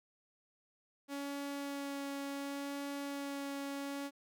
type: tone with vibrato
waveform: sawtooth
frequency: 280.6 Hz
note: C#4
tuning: 21 cents sharp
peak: -35 dBFS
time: 1.08-4.11 s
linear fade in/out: 50 ms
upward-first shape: sine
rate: 0.69 Hz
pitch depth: 10 cents each way
effects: none